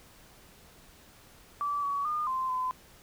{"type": "tone with pitch steps", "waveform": "sine", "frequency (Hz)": [1157, 1130, 1215, 1041, 1019], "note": ["D6", "C#6", "D#6", "C6", "C6"], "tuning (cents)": [-26, 33, -42, -9, -46], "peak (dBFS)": -28, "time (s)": [1.61, 2.71], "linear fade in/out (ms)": 0, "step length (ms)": 220, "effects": ["pink hiss -56 dBFS RMS until 3.02 s"]}